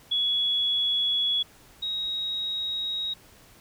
sine tone pair in turn, 3375 / 3793 Hz, G#7 / A#7, +27 / +29 cents, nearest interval major second, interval 202 cents, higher second, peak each -22 / -27 dBFS, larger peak first, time 0.11-1.43 / 1.82-3.14 s, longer neither, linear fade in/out 10 ms, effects pink hiss -54 dBFS RMS until 3.6 s

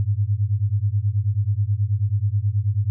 sine beating tone pair, 98 / 107.3 Hz, G2 / A2, 0 / -43 cents, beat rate 9.3 Hz, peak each -21 dBFS, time 0-2.9 s, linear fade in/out 0 ms, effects none

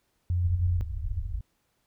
sine tone, 88.4 Hz, F2, 22 cents sharp, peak -23 dBFS, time 0.3-0.81 s, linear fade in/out 0 ms
white low-pass noise, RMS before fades -32 dBFS, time 0.44-1.41 s, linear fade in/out 5 ms, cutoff 100 Hz, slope 96 dB/octave
effects pink hiss -73 dBFS RMS until 1.86 s

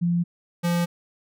sine / square tone pair in turn, 172.7 / 172.7 Hz, F3 / F3, -19 / -19 cents, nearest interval unison, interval 0 cents, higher neither, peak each -19 / -21 dBFS, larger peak first, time 0.01-0.24 / 0.63-0.86 s, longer neither, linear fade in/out 20 ms, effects none

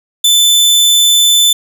sawtooth tone, 3520 Hz, A7, in tune, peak -3 dBFS, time 0.24-1.53 s, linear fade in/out 5 ms, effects none

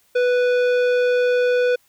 sine tone with tanh clipping, 493.9 Hz, B4, in tune, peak -17 dBFS, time 0.15-1.76 s, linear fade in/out 10 ms, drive 14 dB, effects white hiss -60 dBFS RMS until 1.88 s

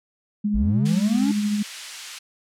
sine tone with tremolo, 207.9 Hz, G#3, 2 cents sharp, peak -18 dBFS, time 0.44-1.63 s, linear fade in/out 10 ms, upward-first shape triangle, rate 13 Hz, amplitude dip 40%
triangle linear sweep, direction up, 46.25 to 294.5 Hz, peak -18 dBFS, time 0.54-1.32 s, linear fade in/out 10 ms
pink high-pass noise, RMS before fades -36 dBFS, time 0.85-2.19 s, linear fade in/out 10 ms, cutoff 2200 Hz, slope 12 dB/octave
effects low-pass 9000 Hz 12 dB/octave

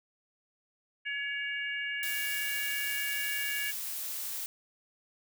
harmonic tone, 564 Hz, C#5, 30 cents sharp, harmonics 3 / 4 / 5, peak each -35 / -37 / -39 dBFS, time 1.05-3.72 s, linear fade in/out 20 ms
blue noise, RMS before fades -37 dBFS, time 2.03-4.46 s, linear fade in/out 0 ms
effects none

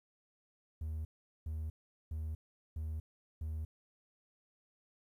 triangle tone bursts, 78.5 Hz, D#2, 16 cents sharp, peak -34 dBFS, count 5, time 0.81-3.65 s, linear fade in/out 5 ms, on 240 ms, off 410 ms, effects tanh soft clip ceiling -30 dBFS + 12-bit

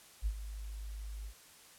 sine tone with ADSR envelope, 52.3 Hz, G#1, 13 cents sharp, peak -28 dBFS, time 0.22-1.34 s, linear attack 41 ms, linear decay 68 ms, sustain -12 dB, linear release 75 ms, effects white hiss -58 dBFS RMS until 1.78 s + low-pass 12000 Hz 12 dB/octave

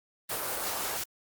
white noise with tremolo, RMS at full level -33 dBFS, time 0.29-1.04 s, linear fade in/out 10 ms, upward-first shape triangle, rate 5.8 Hz, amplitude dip 30%
pink band-pass noise, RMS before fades -39 dBFS, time 0.3-0.98 s, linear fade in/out 10 ms, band 450 to 1700 Hz, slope 24 dB/octave
effects Opus 32 kbps

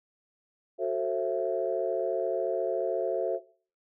sine chord, F# half-diminished seventh, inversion none, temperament just, 370 / 444 / 532.8 / 666 Hz, F#4 / A4 / C5 / E5, 0 / +16 / +31 / +18 cents, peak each -31 dBFS, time 0.78-3.4 s, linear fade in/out 50 ms, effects noise-tail reverb RT60 0.4 s tail -17 dB re dry + tanh soft clip ceiling -15 dBFS

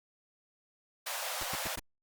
pink high-pass noise, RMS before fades -37 dBFS, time 1.06-1.76 s, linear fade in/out 10 ms, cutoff 520 Hz, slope 96 dB/octave
pink noise bursts, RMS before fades -37 dBFS, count 4, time 1.41-1.794 s, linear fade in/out 2 ms, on 21 ms, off 100 ms
effects Opus 48 kbps

